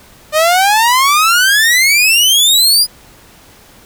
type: exponential sweep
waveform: sawtooth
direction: up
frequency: 600 to 5000 Hz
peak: -4 dBFS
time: 0.32-2.87 s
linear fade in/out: 50 ms
effects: pink hiss -42 dBFS RMS until 3.85 s